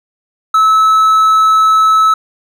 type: tone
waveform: triangle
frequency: 1300 Hz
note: E6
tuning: 24 cents flat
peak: -4 dBFS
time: 0.54-2.14 s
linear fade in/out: 5 ms
effects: none